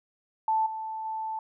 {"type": "tone with level steps", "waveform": "sine", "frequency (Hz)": 880, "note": "A5", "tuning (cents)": 0, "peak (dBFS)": [-22, -32, -30], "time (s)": [0.48, 1.39], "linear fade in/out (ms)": 2, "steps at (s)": [0.66, 1.05], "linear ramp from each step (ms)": 5, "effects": []}